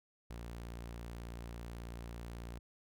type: tone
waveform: sawtooth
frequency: 58.27 Hz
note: A#1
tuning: in tune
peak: -40 dBFS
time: 0.3-2.59 s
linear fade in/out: 5 ms
effects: none